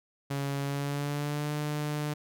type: tone with pitch glide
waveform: sawtooth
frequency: 139.9 to 149.08 Hz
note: C#3 to D3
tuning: +16 to +26 cents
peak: -26 dBFS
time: 0.3-2.14 s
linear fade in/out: 10 ms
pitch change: +110 cents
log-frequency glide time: 0.62-1.53 s
effects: none